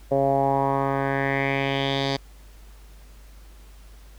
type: tone with low-pass filter sweep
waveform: 10% pulse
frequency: 137.2 Hz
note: C#3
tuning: 17 cents flat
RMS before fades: -23 dBFS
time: 0.11-2.17 s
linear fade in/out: 10 ms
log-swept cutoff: 580 to 4500 Hz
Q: 3.8
effects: added 50 Hz sine -44 dBFS peak until 4.18 s + pink hiss -55 dBFS RMS until 4.18 s